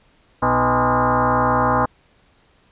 sine tone with frequency modulation, 123.47 Hz, B2, in tune, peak -14 dBFS, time 0.42-1.86 s, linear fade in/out 10 ms, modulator 187 Hz, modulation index 6.5, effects pink hiss -57 dBFS RMS until 2.71 s + resampled to 8000 Hz

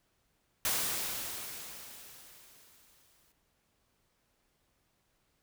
white noise with exponential decay, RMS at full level -30 dBFS, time 0.65-3.32 s, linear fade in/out 1 ms, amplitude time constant 580 ms, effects pink hiss -75 dBFS RMS until 5.42 s

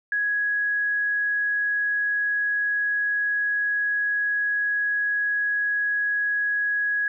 sine tone, 1667 Hz, G#6, 6 cents sharp, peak -21 dBFS, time 0.12-7.08 s, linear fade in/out 2 ms, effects none

